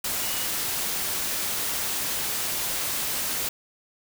sine tone in noise, 2915 Hz, F#7, 26 cents flat, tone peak -38 dBFS, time 0.22-0.46 s, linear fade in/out 5 ms, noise white, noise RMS -28 dBFS, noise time 0.04-3.49 s, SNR -13 dB, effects none

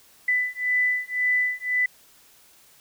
sine beating tone pair, 1993 / 1994.9 Hz, B6 / B6, +15 / +17 cents, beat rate 1.9 Hz, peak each -24 dBFS, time 0.28-1.86 s, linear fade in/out 5 ms, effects white hiss -55 dBFS RMS until 2.8 s

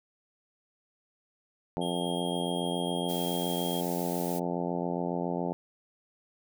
harmonic tone, 87.2 Hz, F2, 2 cents flat, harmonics 2 / 3 / 4 / 5 / 6 / 7 / 8 / 9 / 10, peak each -34 / -36 / -37 / -38 / -39 / -39 / -40 / -41 / -41 dBFS, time 1.77-5.53 s, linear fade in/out 0 ms
square tone, 3239 Hz, G#7, 44 cents flat, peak -38 dBFS, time 1.81-3.81 s, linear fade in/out 10 ms
blue noise, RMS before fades -41 dBFS, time 3.08-4.4 s, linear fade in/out 20 ms
effects none

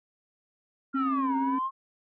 sine linear two-way sweep, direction down then up, 1403 to 922 to 1082 Hz, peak -26 dBFS, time 0.93-1.71 s, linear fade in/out 50 ms, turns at 1.36 s
sine tone with tremolo, 268.7 Hz, C4, 46 cents sharp, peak -23 dBFS, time 0.94-1.59 s, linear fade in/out 10 ms, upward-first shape triangle, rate 17 Hz, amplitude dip 40%
effects tanh soft clip ceiling -20 dBFS

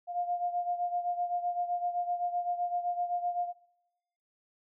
sine beating tone pair, 704 / 711.8 Hz, F5 / F5, +14 / +33 cents, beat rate 7.8 Hz, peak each -31 / -36 dBFS, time 0.07-3.53 s, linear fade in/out 50 ms, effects noise-tail reverb RT60 0.9 s tail -20 dB re dry

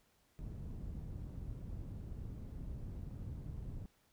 white low-pass noise, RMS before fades -45 dBFS, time 0.39-3.86 s, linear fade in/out 0 ms, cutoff 110 Hz, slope 12 dB/octave, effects pink hiss -73 dBFS RMS until 4.12 s

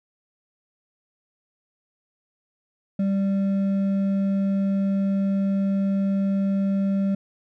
triangle tone with hard clipping, 196 Hz, G3, in tune, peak -21 dBFS, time 2.99-7.15 s, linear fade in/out 5 ms, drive 8 dB, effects none

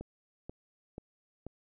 click train, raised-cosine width 2 ms, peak -28 dBFS, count 4, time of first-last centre 0.01-1.466 s, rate 2.06 Hz, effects none

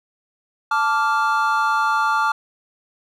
triangle chord, D minor, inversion second, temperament equal with one note detuned, 880 / 1165.9 / 1396.9 Hz, A5 / D6 / F6, 0 / -13 / 0 cents, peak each -19 dBFS, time 0.71-2.32 s, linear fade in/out 5 ms, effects none

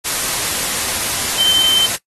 sine tone in noise, 3095 Hz, G7, 23 cents flat, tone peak -11 dBFS, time 1.38-1.87 s, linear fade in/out 20 ms, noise white, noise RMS -19 dBFS, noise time 0.04-1.97 s, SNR +5 dB, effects noise-tail reverb RT60 0.1 s tail -19 dB re dry + AAC 32 kbps

